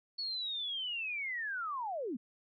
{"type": "linear sweep", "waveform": "sine", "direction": "down", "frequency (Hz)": [4435, 207.7], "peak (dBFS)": -35, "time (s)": [0.18, 2.17], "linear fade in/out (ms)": 10, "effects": []}